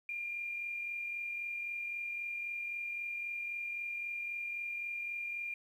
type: tone with amplitude modulation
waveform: sine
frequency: 2400 Hz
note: D7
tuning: 37 cents sharp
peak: -35 dBFS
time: 0.09-5.54 s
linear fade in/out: 2 ms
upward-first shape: sine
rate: 43.8 Hz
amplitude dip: 35%
effects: 11-bit